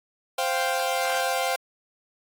sawtooth chord, C suspended fourth, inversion none, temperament equal, 523.3 / 698.5 / 784 Hz, C5 / F5 / G5, 0 / 0 / 0 cents, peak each -24 dBFS, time 0.38-1.56 s, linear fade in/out 5 ms, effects AAC 64 kbps

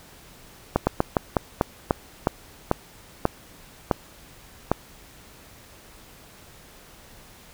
slowing click train, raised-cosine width 1 ms, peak -4 dBFS, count 12, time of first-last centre 0.76-4.716 s, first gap 110 ms, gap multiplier 1.22, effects pink hiss -49 dBFS RMS until 7.53 s

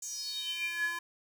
square tone with high-pass filter sweep, 340.6 Hz, F4, 43 cents flat, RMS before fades -36 dBFS, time 0.02-0.99 s, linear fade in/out 5 ms, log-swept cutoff 7000 to 1300 Hz, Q 9, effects none

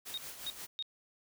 white noise with tremolo, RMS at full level -44 dBFS, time 0.05-0.67 s, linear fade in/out 20 ms, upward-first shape sine, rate 5.6 Hz, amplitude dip 55%
sine tone bursts, 3729 Hz, A#7, in tune, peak -35 dBFS, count 3, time 0.14-0.825 s, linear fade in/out 0 ms, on 35 ms, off 290 ms
effects none

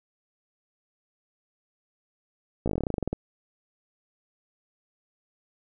slowing click train, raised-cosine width 2 ms, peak -14 dBFS, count 16, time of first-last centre 2.66-3.13 s, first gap 16 ms, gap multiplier 1.09, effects none

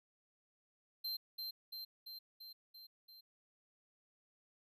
square tone with echo, 4136 Hz, C8, 21 cents flat, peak -39 dBFS, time 1.04-1.17 s, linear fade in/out 10 ms, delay 340 ms, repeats 6, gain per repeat -3 dB, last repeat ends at 3.21 s, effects none

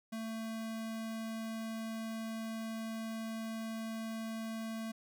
square tone, 223.5 Hz, A3, 27 cents sharp, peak -39 dBFS, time 0.12-4.92 s, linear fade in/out 10 ms, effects none

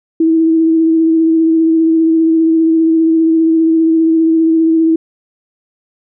sine tone with vibrato, 324.4 Hz, E4, 28 cents flat, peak -7 dBFS, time 0.2-4.96 s, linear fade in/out 5 ms, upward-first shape sine, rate 15 Hz, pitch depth 18 cents each way, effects none

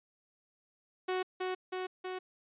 sawtooth tone with echo, 370 Hz, F#4, in tune, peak -27 dBFS, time 1.08-1.23 s, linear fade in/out 10 ms, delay 320 ms, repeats 3, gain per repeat -2 dB, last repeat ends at 2.19 s, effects resampled to 8000 Hz

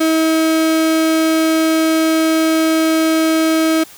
35% pulse tone, 320.2 Hz, D#4, 50 cents sharp, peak -10 dBFS, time 0-3.84 s, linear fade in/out 10 ms, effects white hiss -40 dBFS RMS until 3.97 s

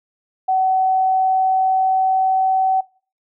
sine tone with pitch glide, 755 to 759.8 Hz, F#5 to F#5, +35 to +46 cents, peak -14 dBFS, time 0.48-2.81 s, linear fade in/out 10 ms, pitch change +11 cents, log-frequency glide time 0.64-2.6 s, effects noise-tail reverb RT60 0.4 s tail -22 dB re dry

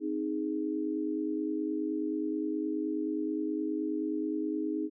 sine chord, Ab major, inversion first, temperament equal, 261.6 / 311.1 / 415.3 Hz, C4 / Eb4 / Ab4, 0 / 0 / 0 cents, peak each -37 / -31 / -37 dBFS, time 0-4.9 s, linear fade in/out 50 ms, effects none

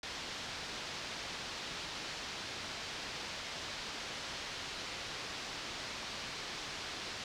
white low-pass noise, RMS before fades -43 dBFS, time 0.03-7.24 s, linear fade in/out 2 ms, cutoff 5200 Hz, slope 24 dB/octave, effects none

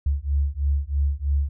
sine beating tone pair, 69.3 / 72.4 Hz, C#2 / D2, 0 / -24 cents, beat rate 3.1 Hz, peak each -23 dBFS, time 0.06-1.49 s, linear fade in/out 5 ms, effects none

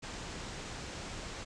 pink low-pass noise, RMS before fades -43 dBFS, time 0.02-1.45 s, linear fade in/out 20 ms, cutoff 8100 Hz, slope 48 dB/octave, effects none

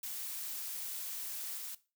blue noise with level steps, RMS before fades -41 / -43 dBFS, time 0.03-1.75 s, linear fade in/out 5 ms, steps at 1.57 s, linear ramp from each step 5 ms, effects noise-tail reverb RT60 0.3 s tail -17 dB re dry

